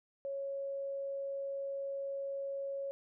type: tone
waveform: sine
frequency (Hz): 552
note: C#5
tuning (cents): -7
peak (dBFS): -36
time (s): 0.25-2.91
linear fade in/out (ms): 0
effects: none